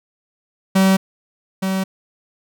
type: tone pair in turn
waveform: 45% pulse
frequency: 191.2 / 190.52 Hz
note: G3 / G3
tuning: -43 / -49 cents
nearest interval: unison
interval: 6 cents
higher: first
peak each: -11 / -18 dBFS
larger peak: first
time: 0.75-0.97 / 1.62-1.84 s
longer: neither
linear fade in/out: 10 ms
effects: none